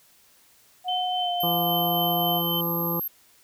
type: tone with pitch glide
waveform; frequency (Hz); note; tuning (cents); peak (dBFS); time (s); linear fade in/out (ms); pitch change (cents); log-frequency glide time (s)
sine; 730 to 706.8; F#5 to F5; -24 to +21; -25; 0.84-2.42; 50; -55; 1.18-1.3
type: tone with tremolo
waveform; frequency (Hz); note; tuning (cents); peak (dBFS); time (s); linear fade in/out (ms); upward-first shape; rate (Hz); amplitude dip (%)
sine; 3078; G7; -32; -26; 0.88-2.61; 5; triangle; 3.7; 45
type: tone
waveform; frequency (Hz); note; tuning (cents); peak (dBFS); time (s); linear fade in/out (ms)
sine; 12544; G9; 0; -27; 1.4-3.08; 5
type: harmonic tone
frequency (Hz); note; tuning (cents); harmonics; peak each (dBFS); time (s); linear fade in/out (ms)
170; F3; -46; 1 / 2 / 3 / 5 / 6 / 7; -29 / -32 / -34 / -36 / -37 / -37; 1.43-3; 5
effects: white hiss -58 dBFS RMS until 3.43 s